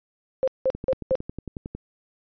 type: tone bursts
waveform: sine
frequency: 525 Hz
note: C5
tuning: 6 cents sharp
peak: -18 dBFS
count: 4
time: 0.43-1.154 s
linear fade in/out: 0 ms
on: 46 ms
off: 180 ms
type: click train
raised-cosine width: 3 ms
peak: -20 dBFS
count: 12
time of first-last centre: 0.75-1.75 s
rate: 11 Hz
effects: resampled to 11025 Hz